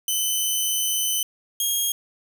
10% pulse tone pair in turn, 3032 / 3257 Hz, F#7 / G#7, +42 / -34 cents, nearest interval minor second, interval 124 cents, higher second, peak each -13 dBFS, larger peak neither, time 0.08-1.23 / 1.6-1.92 s, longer first, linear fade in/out 2 ms, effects 8-bit

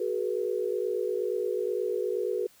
sine tone cluster, 372.5 / 420.9 / 483.1 Hz, F#4 / G#4 / B4, +12 / +23 / -38 cents, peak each -31 dBFS, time 0-2.47 s, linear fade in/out 5 ms, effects white hiss -59 dBFS RMS until 2.6 s

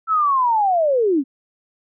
sine linear sweep, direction down, 1336 to 250.8 Hz, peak -14 dBFS, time 0.07-1.24 s, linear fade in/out 50 ms, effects none

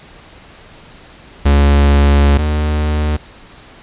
45% pulse tone pair in turn, 71.1 / 75.33 Hz, C#2 / D2, +45 / +45 cents, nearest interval minor second, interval 100 cents, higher second, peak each -7 / -13 dBFS, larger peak first, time 1.45-2.38 / 2.38-3.17 s, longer first, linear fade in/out 10 ms, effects pink hiss -40 dBFS RMS until 3.82 s + resampled to 8000 Hz

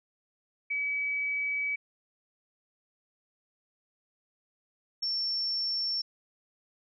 sine tone pair in turn, 2283 / 5430 Hz, D7 / F8, -50 / -50 cents, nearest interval octave + minor third, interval 1500 cents, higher second, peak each -28 dBFS, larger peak neither, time 0.7-1.76 / 5.02-6.02 s, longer first, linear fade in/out 10 ms, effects none

